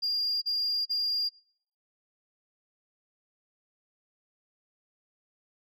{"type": "tone bursts", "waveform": "sine", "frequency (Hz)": 4808, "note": "D8", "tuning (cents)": 40, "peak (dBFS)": -24, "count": 3, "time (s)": [0.02, 1.294], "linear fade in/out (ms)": 20, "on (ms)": 400, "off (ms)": 37, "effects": ["noise-tail reverb RT60 0.6 s tail -26 dB re dry", "tanh soft clip ceiling -24 dBFS"]}